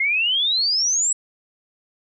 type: exponential sweep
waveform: sine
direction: up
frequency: 2095 to 7902 Hz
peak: -17 dBFS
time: 0-1.13 s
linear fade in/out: 5 ms
effects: none